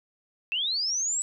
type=linear sweep; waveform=sine; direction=up; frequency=2607 to 7902 Hz; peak=-25 dBFS; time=0.52-1.22 s; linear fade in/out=0 ms; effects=none